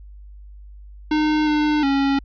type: tone with pitch steps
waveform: square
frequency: 305.5 / 301 / 275.7 Hz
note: D#4 / D4 / C#4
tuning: -32 / +43 / -9 cents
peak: -17 dBFS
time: 1.11-2.19 s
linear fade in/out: 5 ms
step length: 360 ms
effects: added 50 Hz sine -38 dBFS peak until 2.24 s + resampled to 11025 Hz